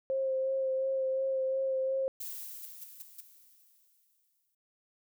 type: tone with vibrato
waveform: sine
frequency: 530 Hz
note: C5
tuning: 22 cents sharp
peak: -28 dBFS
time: 0.1-2.08 s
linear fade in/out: 0 ms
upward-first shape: sine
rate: 2.8 Hz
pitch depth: 17 cents each way
type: noise with exponential decay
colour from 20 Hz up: violet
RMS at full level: -39 dBFS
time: 2.2-4.55 s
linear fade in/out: 5 ms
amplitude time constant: 510 ms
type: noise bursts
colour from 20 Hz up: violet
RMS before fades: -44 dBFS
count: 4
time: 2.63-3.206 s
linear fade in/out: 2 ms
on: 24 ms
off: 160 ms
effects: none